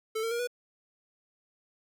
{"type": "tone with pitch steps", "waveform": "square", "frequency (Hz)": [440, 455.5, 471.6, 488.2], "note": ["A4", "A#4", "A#4", "B4"], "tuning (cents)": [0, -40, 20, -20], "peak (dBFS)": -30, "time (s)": [0.15, 0.474], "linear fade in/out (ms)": 10, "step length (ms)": 81, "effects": []}